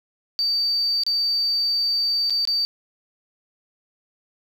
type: tone with dropouts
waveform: sine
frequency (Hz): 4619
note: D8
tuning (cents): -30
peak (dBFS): -18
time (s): 0.39-2.65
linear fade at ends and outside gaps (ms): 0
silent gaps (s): 1.035-1.065 / 2.298-2.305 / 2.452-2.474
effects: tanh soft clip ceiling -14 dBFS + 8-bit